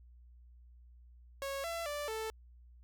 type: tone with pitch steps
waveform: sawtooth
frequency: 550 / 672 / 586 / 440.7 Hz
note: C#5 / E5 / D5 / A4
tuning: -14 / +33 / -4 / +3 cents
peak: -33 dBFS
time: 1.42-2.3 s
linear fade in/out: 0 ms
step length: 220 ms
effects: added 60 Hz sine -55 dBFS peak until 2.83 s